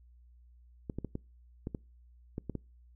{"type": "clicks", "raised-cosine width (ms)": 3, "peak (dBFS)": -23, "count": 9, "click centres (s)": [0.898, 0.986, 1.047, 1.154, 1.671, 1.748, 2.381, 2.497, 2.553], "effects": ["noise-tail reverb RT60 0.3 s tail -26 dB re dry", "added 60 Hz sine -56 dBFS peak until 2.95 s"]}